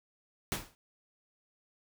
pink noise with exponential decay, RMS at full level -30 dBFS, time 0.52-0.75 s, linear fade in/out 0 ms, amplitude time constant 48 ms, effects none

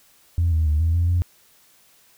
sine tone with pitch steps, 85 / 79.8 / 75.6 / 82.2 / 85.7 / 87.7 Hz, F2 / D#2 / D#2 / E2 / F2 / F2, -46 / +44 / -49 / -4 / -32 / +8 cents, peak -15 dBFS, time 0.38-1.22 s, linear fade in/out 0 ms, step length 140 ms, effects tanh soft clip ceiling -13 dBFS + white hiss -56 dBFS RMS until 2.17 s

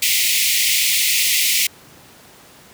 pink high-pass noise, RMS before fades -17 dBFS, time 0.02-1.67 s, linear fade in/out 5 ms, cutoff 2000 Hz, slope 96 dB/octave, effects pink hiss -45 dBFS RMS until 2.73 s + high-pass 100 Hz 12 dB/octave

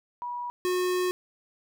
sine / square tone pair in turn, 970 / 363.3 Hz, B5 / F#4, -31 / -32 cents, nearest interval octave + perfect fourth, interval 1701 cents, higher first, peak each -31 / -25 dBFS, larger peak second, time 0.22-0.5 / 0.65-1.11 s, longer second, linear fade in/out 0 ms, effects none

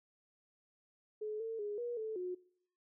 sine tone with pitch steps, 427.1 / 450.7 / 414.2 / 479.6 / 438.1 / 362.5 Hz, G#4 / A4 / G#4 / A#4 / A4 / F#4, +48 / +42 / -5 / +49 / -7 / -35 cents, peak -37 dBFS, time 1.21-2.35 s, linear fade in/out 10 ms, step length 190 ms, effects noise-tail reverb RT60 0.6 s tail -21 dB re dry

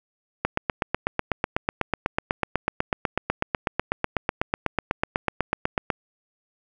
click train, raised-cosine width 0.5 ms, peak -6 dBFS, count 45, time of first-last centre 0.45-5.902 s, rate 8.07 Hz, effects none

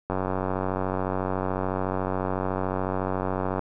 click train, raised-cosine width 1 ms, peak -13 dBFS, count 329, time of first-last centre 0.1-3.593 s, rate 93.9 Hz, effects none

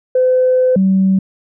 sine tone pair in turn, 510 / 191.03 Hz, C5 / G3, -44 / -44 cents, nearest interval octave + perfect fourth, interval 1700 cents, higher first, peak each -8 dBFS, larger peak neither, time 0.15-0.76 / 0.76-1.19 s, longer first, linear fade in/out 5 ms, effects tanh soft clip ceiling -4 dBFS

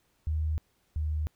sine tone pair in turn, 77.78 / 76.71 Hz, D#2 / D#2, 0 / -24 cents, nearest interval unison, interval 24 cents, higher first, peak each -26 / -27 dBFS, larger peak first, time 0.27-0.58 / 0.96-1.27 s, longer neither, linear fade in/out 0 ms, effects pink hiss -71 dBFS RMS until 1.35 s

